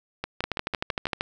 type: two click trains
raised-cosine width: 0.3 ms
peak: -13 / -10 dBFS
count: 6 / 11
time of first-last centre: 0.24-1.069 / 0.44-1.209 s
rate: 6.03 / 13 Hz
effects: none